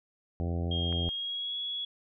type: harmonic tone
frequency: 85.5 Hz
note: F2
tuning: 36 cents flat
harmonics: 1 / 2 / 3 / 4 / 5 / 6 / 7 / 8 / 9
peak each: -30 / -36 / -40 / -42 / -44 / -46 / -47 / -48 / -49 dBFS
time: 0.4-1.09 s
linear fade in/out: 0 ms
type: tone with pitch glide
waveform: sine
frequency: 3236 to 3360 Hz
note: G#7 to G#7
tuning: -46 to +19 cents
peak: -32 dBFS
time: 0.71-1.85 s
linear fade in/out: 5 ms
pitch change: +65 cents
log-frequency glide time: 1.04-1.57 s
type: click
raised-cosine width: 0.5 ms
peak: -29 dBFS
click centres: 0.926 s
effects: none